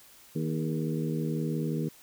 harmonic tone with a mistuned harmonic, 78.9 Hz, D#2, 25 cents sharp, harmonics 2 / 3 / 4 / 5 / 6, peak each -30 / -34 / -36 / -38 / -40 dBFS, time 0.35-1.89 s, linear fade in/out 10 ms, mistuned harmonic 5, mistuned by +57 cents, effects white hiss -55 dBFS RMS until 2.02 s

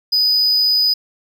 triangle tone, 4978 Hz, D#8, in tune, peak -11 dBFS, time 0.12-0.94 s, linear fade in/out 10 ms, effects none

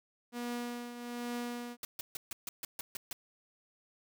sawtooth tone with tremolo, 240.8 Hz, B3, 44 cents flat, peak -31 dBFS, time 0.32-1.77 s, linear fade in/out 50 ms, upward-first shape triangle, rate 1.2 Hz, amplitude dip 65%
white noise bursts, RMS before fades -40 dBFS, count 9, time 1.83-3.13 s, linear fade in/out 2 ms, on 20 ms, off 140 ms
effects none

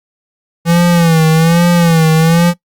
square tone with vibrato, 166.3 Hz, E3, 16 cents sharp, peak -7 dBFS, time 0.65-2.54 s, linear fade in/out 50 ms, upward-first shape sine, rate 1.2 Hz, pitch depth 80 cents each way, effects noise-tail reverb RT60 0.1 s tail -19 dB re dry + Opus 48 kbps

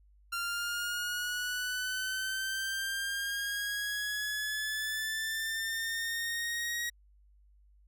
sawtooth linear sweep, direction up, 1383 to 1899 Hz, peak -29 dBFS, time 0.32-6.9 s, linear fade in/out 10 ms, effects added 50 Hz sine -59 dBFS peak until 7.87 s

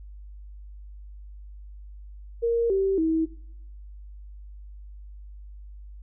sine tone with pitch steps, 466.2 / 387.5 / 322.1 Hz, A#4 / G4 / E4, 0 / -20 / -40 cents, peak -20 dBFS, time 2.42-3.26 s, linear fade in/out 20 ms, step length 280 ms, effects noise-tail reverb RT60 0.7 s tail -19 dB re dry + added 50 Hz sine -40 dBFS peak until 6.02 s

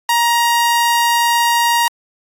sawtooth tone, 942 Hz, A#5, 18 cents sharp, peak -8 dBFS, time 0.09-1.88 s, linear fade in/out 2 ms, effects AAC 64 kbps

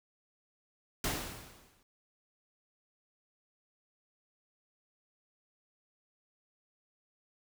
pink noise with exponential decay, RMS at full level -31 dBFS, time 1.04-1.83 s, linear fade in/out 2 ms, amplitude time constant 170 ms, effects none

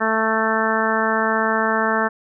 harmonic tone, 221.2 Hz, A3, 9 cents sharp, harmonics 1 / 2 / 3 / 4 / 5 / 6 / 7 / 8, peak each -25 / -25 / -25 / -25 / -25 / -25 / -25 / -25 dBFS, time 0-2.09 s, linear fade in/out 20 ms, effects none

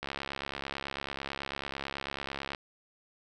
click train, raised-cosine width 0.3 ms, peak -19 dBFS, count 175, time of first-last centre 0.03-2.548 s, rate 69.1 Hz, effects none

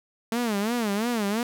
sawtooth tone with vibrato, 220.1 Hz, A3, 1 cent sharp, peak -20 dBFS, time 0.32-1.43 s, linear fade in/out 2 ms, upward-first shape sine, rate 2.9 Hz, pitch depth 180 cents each way, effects none

